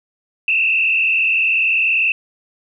sine tone with frequency modulation, 2637 Hz, E7, in tune, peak -13 dBFS, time 0.48-2.12 s, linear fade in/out 2 ms, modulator 40.2 Hz, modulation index 2.7, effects 9-bit

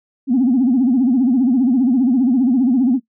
sine tone with vibrato, 253.3 Hz, B3, 44 cents sharp, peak -10 dBFS, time 0.27-3 s, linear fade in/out 50 ms, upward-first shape sine, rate 15 Hz, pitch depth 160 cents each way, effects noise-tail reverb RT60 0.1 s tail -18 dB re dry + tanh soft clip ceiling -7 dBFS

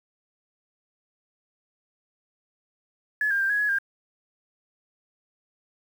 sine tone with pitch steps, 1707 / 1602 / 1581 / 1667 / 1684 / 1601 Hz, G#6 / G6 / G6 / G#6 / G#6 / G6, +47 / +37 / +14 / +6 / +24 / +36 cents, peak -21 dBFS, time 3.21-3.786 s, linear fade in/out 2 ms, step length 96 ms, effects 8-bit

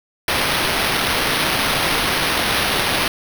white noise with sample-and-hold, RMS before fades -19 dBFS, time 0.28-3.08 s, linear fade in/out 2 ms, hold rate 7350 Hz, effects none

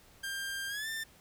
sawtooth tone with pitch glide, 1593 to 1788.1 Hz, G6 to A6, +27 to +27 cents, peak -32 dBFS, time 0.23-1.04 s, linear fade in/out 10 ms, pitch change +200 cents, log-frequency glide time 0.68-0.88 s, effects pink hiss -60 dBFS RMS until 1.2 s

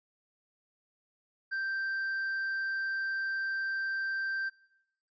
triangle tone, 1568 Hz, G6, in tune, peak -29 dBFS, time 1.51-4.5 s, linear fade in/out 20 ms, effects noise-tail reverb RT60 0.9 s tail -24 dB re dry + resampled to 16000 Hz

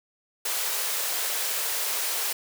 white high-pass noise, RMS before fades -28 dBFS, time 0.45-2.33 s, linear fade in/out 5 ms, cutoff 390 Hz, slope 48 dB/octave, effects none

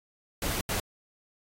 pink noise bursts at uneven times, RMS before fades -31 dBFS, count 2, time 0.42-0.61 / 0.69-0.8 s, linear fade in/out 2 ms, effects AAC 48 kbps

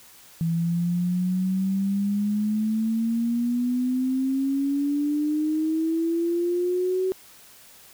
sine exponential sweep, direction up, 164 to 377.9 Hz, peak -21 dBFS, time 0.41-7.12 s, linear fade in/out 0 ms, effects white hiss -50 dBFS RMS until 7.93 s

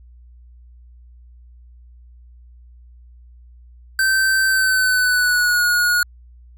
square tone with pitch glide, 1550 to 1446.2 Hz, G6 to F#6, -20 to -40 cents, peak -15 dBFS, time 3.99-6.03 s, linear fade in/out 2 ms, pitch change -120 cents, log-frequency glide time 4.47-5.63 s, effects added 60 Hz sine -42 dBFS peak until 6.57 s

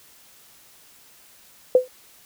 sine tone with exponential decay, 507 Hz, B4, 45 cents sharp, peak -7 dBFS, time 1.75-1.88 s, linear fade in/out 2 ms, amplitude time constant 28 ms, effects white hiss -52 dBFS RMS until 2.25 s

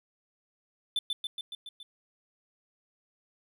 triangle tone with echo, 3524 Hz, A7, 2 cents sharp, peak -24 dBFS, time 0.96-0.99 s, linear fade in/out 2 ms, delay 140 ms, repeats 6, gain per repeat -3 dB, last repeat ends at 1.83 s, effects none

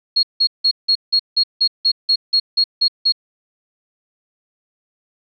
sine tone bursts, 4300 Hz, C8, 47 cents sharp, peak -11 dBFS, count 13, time 0.16-3.123 s, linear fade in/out 10 ms, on 71 ms, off 170 ms, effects none

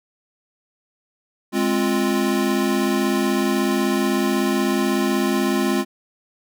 square chord, F minor, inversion first, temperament equal with one note detuned, 207.7 / 263.9 / 349.2 Hz, Ab3 / C4 / F4, 0 / +15 / 0 cents, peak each -23 dBFS, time 1.52-5.85 s, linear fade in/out 50 ms, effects none

